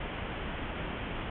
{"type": "low-pass noise", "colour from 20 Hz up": "pink", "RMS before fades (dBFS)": -37, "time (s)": [0, 1.3], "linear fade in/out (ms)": 5, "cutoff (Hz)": 3300, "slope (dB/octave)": 96, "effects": []}